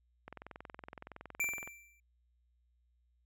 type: click train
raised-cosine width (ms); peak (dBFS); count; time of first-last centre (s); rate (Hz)
0.5; -31; 31; 0.28-1.675; 21.5
type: tone with exponential decay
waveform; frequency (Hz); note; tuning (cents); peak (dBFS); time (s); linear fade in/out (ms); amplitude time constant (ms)
square; 2348; D7; -1; -30; 1.4-2; 2; 130
effects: added 60 Hz sine -70 dBFS peak until 3.25 s